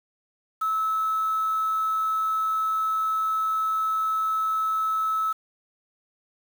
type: tone with quantisation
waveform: sine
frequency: 1302 Hz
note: E6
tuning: 22 cents flat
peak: -22 dBFS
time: 0.61-5.33 s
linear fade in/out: 10 ms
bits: 7
effects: none

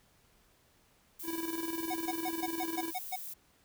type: noise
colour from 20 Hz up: violet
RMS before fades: -43 dBFS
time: 1.19-3.34 s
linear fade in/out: 10 ms
type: tone with tremolo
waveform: square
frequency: 329.6 Hz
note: E4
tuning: in tune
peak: -34 dBFS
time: 1.23-2.93 s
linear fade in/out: 50 ms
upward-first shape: square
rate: 20 Hz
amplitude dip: 60%
type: tone bursts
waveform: square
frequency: 740 Hz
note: F#5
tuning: in tune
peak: -34 dBFS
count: 8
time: 1.9-3.162 s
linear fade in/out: 10 ms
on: 44 ms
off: 130 ms
effects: pink hiss -67 dBFS RMS until 3.64 s

